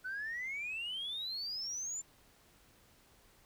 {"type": "exponential sweep", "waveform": "sine", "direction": "up", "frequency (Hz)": [1480, 7300], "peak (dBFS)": -36, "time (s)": [0.04, 2.02], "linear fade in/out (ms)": 20, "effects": ["tanh soft clip ceiling -34 dBFS", "pink hiss -65 dBFS RMS until 3.45 s"]}